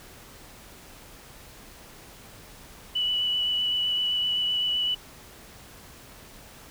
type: tone with vibrato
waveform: sine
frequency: 2960 Hz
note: F#7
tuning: in tune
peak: -23 dBFS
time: 2.95-4.95 s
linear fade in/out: 10 ms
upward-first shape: sine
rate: 7.8 Hz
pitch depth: 13 cents each way
effects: pink hiss -48 dBFS RMS until 6.7 s